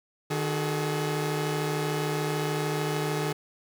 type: tone cluster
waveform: sawtooth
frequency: 152.9 / 372.4 / 425.3 Hz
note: D#3 / F#4 / G#4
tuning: -30 / +11 / +41 cents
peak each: -25 / -32 / -27 dBFS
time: 0.3-3.33 s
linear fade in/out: 10 ms
effects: none